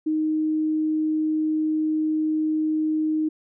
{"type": "tone", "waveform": "sine", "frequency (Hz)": 311.1, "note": "D#4", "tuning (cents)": 0, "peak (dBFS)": -20, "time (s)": [0.06, 3.29], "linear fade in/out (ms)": 10, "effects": []}